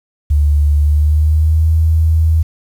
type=tone with pitch glide; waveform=sine; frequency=73.42 to 80.07 Hz; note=D2 to E2; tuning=0 to -50 cents; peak=-8 dBFS; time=0.3-2.43 s; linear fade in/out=10 ms; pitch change=+150 cents; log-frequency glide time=0.77-1.7 s; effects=7-bit